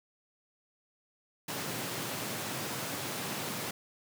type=high-pass noise; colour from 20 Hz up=pink; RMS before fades=-37 dBFS; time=1.48-3.71 s; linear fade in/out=5 ms; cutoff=110 Hz; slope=48 dB/octave; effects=none